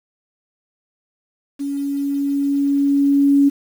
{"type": "tone with level ramp", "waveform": "sine", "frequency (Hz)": 280.8, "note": "C#4", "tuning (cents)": 22, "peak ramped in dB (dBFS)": [-21, -9], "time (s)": [1.59, 3.5], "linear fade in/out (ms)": 20, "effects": ["7-bit"]}